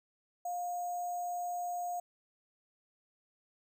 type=tone with sample-and-hold; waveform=sine; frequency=707 Hz; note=F5; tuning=21 cents sharp; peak=-34 dBFS; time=0.45-2 s; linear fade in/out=5 ms; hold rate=7350 Hz; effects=none